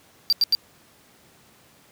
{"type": "tone bursts", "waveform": "triangle", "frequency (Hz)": 4699, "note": "D8", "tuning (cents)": 0, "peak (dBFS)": -14, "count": 3, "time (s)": [0.3, 0.55], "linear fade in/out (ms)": 0, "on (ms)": 26, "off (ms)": 86, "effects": ["pink hiss -55 dBFS RMS until 1.91 s", "high-pass 100 Hz 12 dB/octave"]}